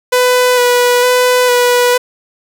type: tone with vibrato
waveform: sawtooth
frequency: 494.6 Hz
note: B4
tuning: 3 cents sharp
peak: -4 dBFS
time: 0.12-1.98 s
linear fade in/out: 10 ms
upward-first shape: square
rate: 1.1 Hz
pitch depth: 16 cents each way
effects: none